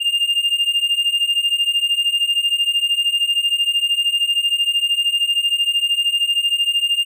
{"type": "beating tone pair", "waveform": "triangle", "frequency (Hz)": [2800, 2813], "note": ["F7", "F7"], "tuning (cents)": [4, 12], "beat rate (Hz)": 13, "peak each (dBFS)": [-18, -16], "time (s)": [0, 7.05], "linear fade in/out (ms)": 20, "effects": []}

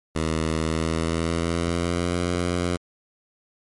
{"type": "tone with pitch glide", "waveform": "10% pulse", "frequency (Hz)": [79.8, 88.03], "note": ["D#2", "F2"], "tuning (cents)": [44, 14], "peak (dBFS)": -14, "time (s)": [0.15, 2.77], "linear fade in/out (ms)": 10, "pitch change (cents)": 170, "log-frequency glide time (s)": [0.63, 2.19], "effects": ["MP3 48 kbps"]}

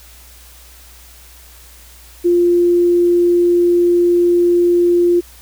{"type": "tone", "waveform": "sine", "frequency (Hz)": 349.2, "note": "F4", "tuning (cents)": 0, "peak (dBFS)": -9, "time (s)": [2.24, 5.21], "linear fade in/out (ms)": 20, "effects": ["added 60 Hz sine -42 dBFS peak until 5.41 s", "white hiss -43 dBFS RMS until 5.41 s"]}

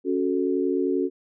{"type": "chord", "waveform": "sine", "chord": "F# minor", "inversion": "second", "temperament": "equal", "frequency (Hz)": [277.2, 370, 440], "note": ["C#4", "F#4", "A4"], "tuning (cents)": [0, 0, 0], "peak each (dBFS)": [-25, -24, -28], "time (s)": [0.04, 1.1], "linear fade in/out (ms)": 50, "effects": []}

